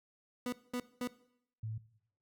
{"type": "tone bursts", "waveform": "30% pulse", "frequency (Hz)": 246.7, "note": "B3", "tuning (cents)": -2, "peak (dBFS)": -32, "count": 3, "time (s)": [0.46, 1.075], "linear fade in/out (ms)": 2, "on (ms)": 65, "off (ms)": 210}
{"type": "tone", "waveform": "sine", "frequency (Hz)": 110, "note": "A2", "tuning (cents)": 0, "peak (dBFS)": -37, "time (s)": [1.63, 1.78], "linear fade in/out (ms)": 5}
{"effects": ["noise-tail reverb RT60 0.7 s tail -18 dB re dry"]}